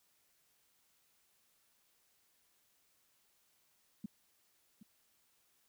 sine tone with echo, 210 Hz, G#3, 19 cents sharp, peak -37 dBFS, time 4.04-4.06 s, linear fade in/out 5 ms, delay 770 ms, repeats 1, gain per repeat -14 dB, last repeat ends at 4.83 s, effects white hiss -74 dBFS RMS until 5.68 s

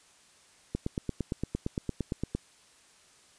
click train, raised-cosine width 3 ms, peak -17 dBFS, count 15, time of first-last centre 0.75-2.35 s, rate 8.75 Hz, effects white hiss -60 dBFS RMS until 3.38 s + resampled to 22050 Hz

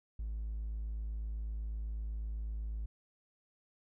triangle tone, 54 Hz, A1, 32 cents flat, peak -33 dBFS, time 0.19-2.86 s, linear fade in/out 5 ms, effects tanh soft clip ceiling -31 dBFS

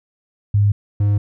sine / triangle tone pair in turn, 102.4 / 102.4 Hz, G#2 / G#2, -24 / -24 cents, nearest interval unison, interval 0 cents, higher neither, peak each -11 dBFS, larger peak neither, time 0.54-0.72 / 1-1.18 s, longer neither, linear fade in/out 5 ms, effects none

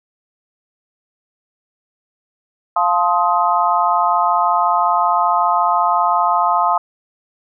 sine chord, F dominant seventh, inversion none, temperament just, 698.5 / 873.1 / 1047.7 / 1257.2 Hz, F5 / A5 / C6 / Eb6, 0 / -14 / +2 / +18 cents, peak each -18 dBFS, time 2.76-6.78 s, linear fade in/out 5 ms, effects none

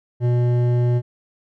triangle tone with hard clipping, 121.7 Hz, B2, 25 cents flat, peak -17 dBFS, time 0.2-1.02 s, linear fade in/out 50 ms, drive 14 dB, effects none

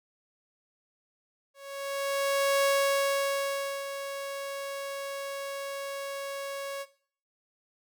sawtooth tone with ADSR envelope, 554.4 Hz, C#5, in tune, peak -18 dBFS, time 1.54-6.86 s, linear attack 1100 ms, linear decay 1200 ms, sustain -12 dB, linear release 46 ms, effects noise-tail reverb RT60 0.5 s tail -17 dB re dry

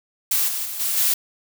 blue noise with level steps, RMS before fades -20 / -26 / -30 / -23 / -19 dBFS, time 0.31-1.14 s, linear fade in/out 5 ms, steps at 0.47 / 0.64 / 0.79 / 0.96 s, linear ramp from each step 20 ms, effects none

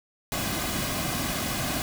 pink noise with comb filter, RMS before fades -29 dBFS, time 0.32-1.82 s, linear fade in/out 0 ms, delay 2.2 ms, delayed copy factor -0.55, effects none

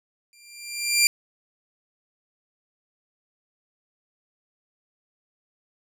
15% pulse tone with exponential growth, 2379 Hz, D7, 22 cents sharp, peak -7 dBFS, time 0.33-1.07 s, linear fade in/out 1 ms, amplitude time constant 160 ms, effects none

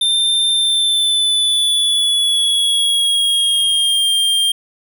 square tone with pitch glide, 3587 to 3196 Hz, A7 to G7, +33 to +33 cents, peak -13 dBFS, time 0.01-4.52 s, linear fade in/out 5 ms, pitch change -200 cents, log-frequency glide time 0.53-4.08 s, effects none

